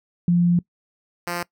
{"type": "tone pair in turn", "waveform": ["sine", "5% pulse"], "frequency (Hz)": [174.1, 174.1], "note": ["F3", "F3"], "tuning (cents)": [-5, -5], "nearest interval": "unison", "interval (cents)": 0, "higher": "neither", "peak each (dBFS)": -14, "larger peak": "neither", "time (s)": [[0.28, 0.59], [1.27, 1.43]], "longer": "first", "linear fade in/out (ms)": 2, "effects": ["noise-tail reverb RT60 0.1 s tail -22 dB re dry"]}